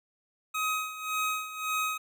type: tone with tremolo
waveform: 25% pulse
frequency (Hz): 1263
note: D#6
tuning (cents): +26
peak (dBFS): -23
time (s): 0.54-1.98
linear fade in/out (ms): 10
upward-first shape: sine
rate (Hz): 1.8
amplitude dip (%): 75
effects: none